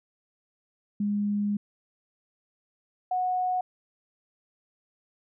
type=tone pair in turn; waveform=sine; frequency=205.4 / 733.7 Hz; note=G#3 / F#5; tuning=-19 / -15 cents; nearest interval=octave + minor seventh; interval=2204 cents; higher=second; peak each=-24 dBFS; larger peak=neither; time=1-1.57 / 3.11-3.61 s; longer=first; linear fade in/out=5 ms; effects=none